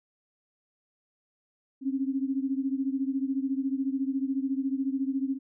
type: beating tone pair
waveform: sine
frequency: 265.4 / 279.4 Hz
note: C4 / C#4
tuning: +25 / +14 cents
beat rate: 14 Hz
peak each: -28 / -31 dBFS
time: 1.81-5.39 s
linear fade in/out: 50 ms
effects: none